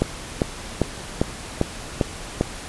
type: click train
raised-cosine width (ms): 2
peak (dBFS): -4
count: 7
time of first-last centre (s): 0.02-2.41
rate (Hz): 2.51
effects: pink hiss -35 dBFS RMS until 2.68 s + resampled to 24000 Hz